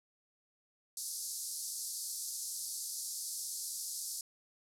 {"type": "band-pass noise", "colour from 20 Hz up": "white", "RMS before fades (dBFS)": -41, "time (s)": [0.97, 4.21], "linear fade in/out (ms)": 2, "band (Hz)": [4500, 12000], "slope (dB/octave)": 48, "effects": []}